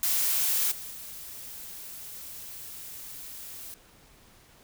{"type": "noise with level steps", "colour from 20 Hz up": "blue", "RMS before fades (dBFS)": [-26, -40, -42], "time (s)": [0.03, 3.74], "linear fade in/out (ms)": 0, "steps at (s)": [0.71, 0.9], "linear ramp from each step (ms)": 10, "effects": ["pink hiss -57 dBFS RMS until 4.63 s"]}